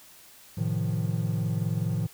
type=chord; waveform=triangle; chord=F dominant seventh; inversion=first; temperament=equal; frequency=110 / 130.81 / 155.56 / 174.61 Hz; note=A2 / C3 / Eb3 / F3; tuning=0 / 0 / 0 / 0 cents; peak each=-27 / -32 / -28 / -30 dBFS; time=0.57-2.07 s; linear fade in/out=10 ms; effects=white hiss -52 dBFS RMS until 2.13 s